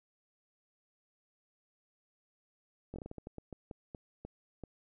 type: slowing click train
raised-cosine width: 2 ms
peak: -30 dBFS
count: 14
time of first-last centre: 2.94-4.637 s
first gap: 20 ms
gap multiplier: 1.28
effects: none